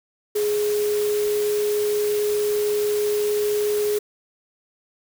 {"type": "tone in noise", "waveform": "sine", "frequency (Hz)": 417.8, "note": "G#4", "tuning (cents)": 10, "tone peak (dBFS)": -19, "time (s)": [0.35, 3.99], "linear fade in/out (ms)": 10, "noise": "white", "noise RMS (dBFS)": -33, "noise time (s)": [0.35, 3.99], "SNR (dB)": 11, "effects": []}